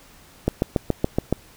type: click train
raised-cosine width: 2 ms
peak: -5 dBFS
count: 7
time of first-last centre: 0.48-1.326 s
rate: 7.09 Hz
effects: pink hiss -50 dBFS RMS until 1.56 s